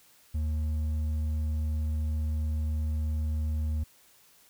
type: tone with hard clipping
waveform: sine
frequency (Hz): 76.9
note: D#2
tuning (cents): -20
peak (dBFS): -28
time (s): 0.34-3.84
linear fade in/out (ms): 10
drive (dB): 4
effects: white hiss -60 dBFS RMS until 4.49 s